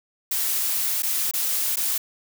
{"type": "noise with dropouts", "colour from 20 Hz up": "blue", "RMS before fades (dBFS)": -24, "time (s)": [0.31, 1.98], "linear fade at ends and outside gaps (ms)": 5, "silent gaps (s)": [[1.023, 1.031], [1.312, 1.336], [1.759, 1.769]], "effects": []}